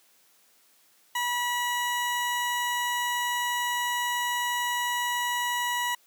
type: tone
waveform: 20% pulse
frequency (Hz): 971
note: B5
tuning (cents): -30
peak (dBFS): -21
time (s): 1.15-5.95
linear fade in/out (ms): 5
effects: white hiss -62 dBFS RMS until 6.06 s + high-pass 200 Hz 12 dB/octave